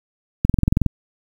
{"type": "click train", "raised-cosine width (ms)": 5, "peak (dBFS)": -3, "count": 10, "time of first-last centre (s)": [0.45, 0.863], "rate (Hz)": 21.8, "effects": ["7-bit"]}